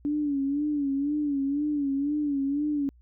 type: tone with vibrato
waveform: sine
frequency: 286.3 Hz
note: D4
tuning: 44 cents flat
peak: -24 dBFS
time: 0.05-2.89 s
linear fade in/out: 0 ms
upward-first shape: sine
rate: 2 Hz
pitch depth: 81 cents each way
effects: added 60 Hz sine -53 dBFS peak until 3.01 s